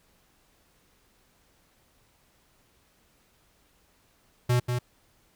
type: tone with echo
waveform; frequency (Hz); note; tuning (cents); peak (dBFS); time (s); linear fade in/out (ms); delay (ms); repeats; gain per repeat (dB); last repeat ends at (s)
square; 123; B2; -7; -21; 4.49-4.6; 10; 190; 1; -5; 4.79
effects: pink hiss -65 dBFS RMS until 5.35 s